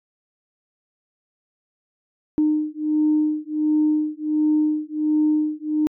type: beating tone pair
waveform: sine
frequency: 304.5 / 305.9 Hz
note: D#4 / D#4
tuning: -37 / -29 cents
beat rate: 1.4 Hz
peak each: -20 dBFS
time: 2.38-5.87 s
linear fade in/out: 0 ms
effects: tanh soft clip ceiling -10 dBFS